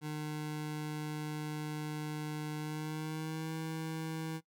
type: tone with pitch glide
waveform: 25% pulse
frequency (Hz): 152 to 159.93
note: D#3 to D#3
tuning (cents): -40 to +48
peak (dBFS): -33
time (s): 0.01-4.41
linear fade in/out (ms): 50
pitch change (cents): +88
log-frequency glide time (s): 2.57-3.53
effects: noise-tail reverb RT60 0.1 s tail -19 dB re dry